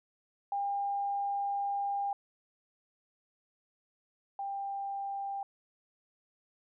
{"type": "tone pair in turn", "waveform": "sine", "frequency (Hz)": [802, 793.2], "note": ["G5", "G5"], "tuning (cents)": [39, 20], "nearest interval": "unison", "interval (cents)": 19, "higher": "first", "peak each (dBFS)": [-30, -34], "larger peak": "first", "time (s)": [[0.52, 2.13], [4.39, 5.43]], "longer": "first", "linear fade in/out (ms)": 2, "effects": []}